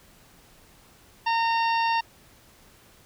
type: harmonic tone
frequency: 917 Hz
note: A#5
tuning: 29 cents flat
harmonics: 1 / 2 / 3 / 4 / 5 / 6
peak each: -22 / -31 / -31 / -39 / -38 / -40 dBFS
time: 1.26-2.01 s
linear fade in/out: 10 ms
effects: pink hiss -55 dBFS RMS until 3.05 s